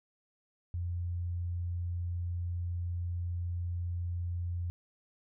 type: tone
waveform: sine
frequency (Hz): 87.31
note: F2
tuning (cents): 0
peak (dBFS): -32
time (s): 0.74-4.7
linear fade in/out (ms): 0
effects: none